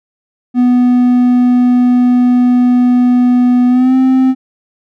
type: tone with pitch glide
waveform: triangle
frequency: 247.1 to 260.4 Hz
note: B3 to C4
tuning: +1 to -8 cents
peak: -4 dBFS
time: 0.54-4.35 s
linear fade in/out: 50 ms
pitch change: +91 cents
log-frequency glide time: 3.68-3.95 s
effects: none